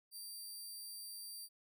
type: tone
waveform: 15% pulse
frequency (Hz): 4699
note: D8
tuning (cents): 0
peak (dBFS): -40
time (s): 0.11-1.49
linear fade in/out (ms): 50
effects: none